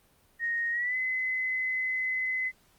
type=tone with pitch glide; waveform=sine; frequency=1864.7 to 2033 Hz; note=A#6 to B6; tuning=0 to +50 cents; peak=-27 dBFS; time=0.39-2.52 s; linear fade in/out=50 ms; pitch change=+150 cents; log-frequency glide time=0.71-0.97 s; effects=pink hiss -64 dBFS RMS until 2.78 s + Opus 32 kbps